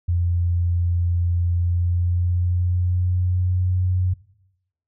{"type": "tone with pitch glide", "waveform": "sine", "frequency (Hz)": [86.9, 91.43], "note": ["F2", "F#2"], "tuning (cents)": [-8, -20], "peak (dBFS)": -17, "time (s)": [0.08, 4.14], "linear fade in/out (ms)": 10, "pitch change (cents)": 88, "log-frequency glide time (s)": [1.55, 3.76], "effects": ["noise-tail reverb RT60 0.9 s tail -20 dB re dry"]}